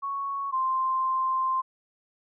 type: tone pair in turn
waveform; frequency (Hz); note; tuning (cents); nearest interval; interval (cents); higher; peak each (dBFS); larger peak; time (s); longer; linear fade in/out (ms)
sine; 1108.7 / 1046.5; C#6 / C6; 0 / 0; minor second; 100; first; -28 / -23; second; 0.02-0.52 / 0.52-1.62; second; 20
effects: none